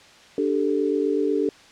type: chord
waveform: sine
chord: D suspended fourth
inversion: none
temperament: equal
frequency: 293.7 / 392 / 440 Hz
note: D4 / G4 / A4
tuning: 0 / 0 / 0 cents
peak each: -24 dBFS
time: 0.38-1.49 s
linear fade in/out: 2 ms
effects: white hiss -49 dBFS RMS until 1.71 s + low-pass 5000 Hz 12 dB/octave